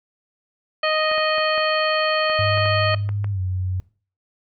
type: harmonic tone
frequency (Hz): 622.3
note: D#5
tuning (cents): 0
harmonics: 1 / 2 / 3 / 4 / 5 / 7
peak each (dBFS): -21 / -24 / -26 / -27 / -28 / -29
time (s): 0.83-2.95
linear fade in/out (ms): 5
type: clicks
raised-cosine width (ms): 0.5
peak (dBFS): -19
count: 10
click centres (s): 1.115 / 1.181 / 1.382 / 1.579 / 2.299 / 2.575 / 2.657 / 2.942 / 3.091 / 3.244
type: tone with pitch glide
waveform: sine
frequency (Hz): 102 to 92.46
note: G#2 to F#2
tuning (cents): -31 to -1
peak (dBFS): -21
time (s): 2.39-3.8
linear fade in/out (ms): 0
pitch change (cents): -170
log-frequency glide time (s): 3.3-3.41
effects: noise-tail reverb RT60 0.4 s tail -20 dB re dry